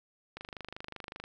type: click train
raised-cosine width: 0.3 ms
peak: -25 dBFS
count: 23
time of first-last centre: 0.37-1.24 s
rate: 25.3 Hz
effects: none